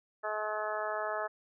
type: harmonic tone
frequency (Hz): 213.4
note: G#3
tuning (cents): +47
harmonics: 2 / 3 / 4 / 5 / 6 / 7 / 8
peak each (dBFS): -42 / -36 / -40 / -42 / -39 / -45 / -41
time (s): 0.23-1.28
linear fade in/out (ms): 20
effects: none